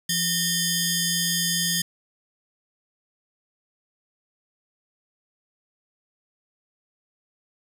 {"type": "ring-modulated tone", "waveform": "10% pulse", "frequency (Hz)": 1661.2, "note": "G#6", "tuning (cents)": 0, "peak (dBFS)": -10, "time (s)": [0.09, 1.82], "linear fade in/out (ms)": 5, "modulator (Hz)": 1490, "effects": []}